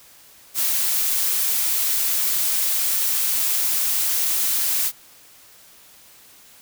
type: noise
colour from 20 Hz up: blue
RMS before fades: -21 dBFS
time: 0.54-4.92 s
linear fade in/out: 50 ms
effects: white hiss -49 dBFS RMS until 6.61 s